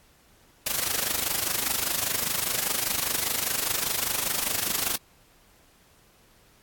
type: noise with amplitude modulation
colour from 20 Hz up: white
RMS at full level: -24 dBFS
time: 0.66-4.96 s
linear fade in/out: 5 ms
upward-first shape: sine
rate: 25 Hz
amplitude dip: 75%
effects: pink hiss -59 dBFS RMS until 6.62 s + AAC 64 kbps